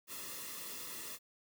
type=noise with comb filter; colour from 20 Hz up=white; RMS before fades=-45 dBFS; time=0.07-1.19 s; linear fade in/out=50 ms; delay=1.3 ms; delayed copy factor=-0.7; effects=none